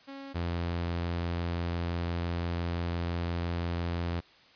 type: tone pair in turn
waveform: sawtooth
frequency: 274.3 / 85.85 Hz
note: C#4 / F2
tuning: -18 / -29 cents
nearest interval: octave + minor sixth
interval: 2011 cents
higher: first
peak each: -37 / -26 dBFS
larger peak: second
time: 0.07-0.34 / 0.34-4.21 s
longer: second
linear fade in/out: 20 ms
effects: white hiss -58 dBFS RMS until 4.55 s + resampled to 11025 Hz